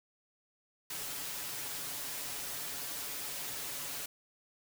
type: noise with comb filter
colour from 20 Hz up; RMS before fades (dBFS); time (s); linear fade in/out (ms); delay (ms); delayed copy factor
white; -40; 0.9-4.06; 5; 7; +0.65
effects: none